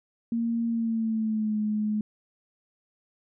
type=tone with pitch glide; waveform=sine; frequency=231.6 to 212.4 Hz; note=A#3 to G#3; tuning=-11 to +39 cents; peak=-24 dBFS; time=0.32-2.01 s; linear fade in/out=2 ms; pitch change=-150 cents; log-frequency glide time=0.68-1.58 s; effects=none